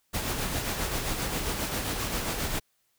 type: noise with tremolo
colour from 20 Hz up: pink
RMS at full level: -29 dBFS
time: 0.13-2.6 s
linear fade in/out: 20 ms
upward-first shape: sine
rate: 7.5 Hz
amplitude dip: 40%
effects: white hiss -72 dBFS RMS until 2.98 s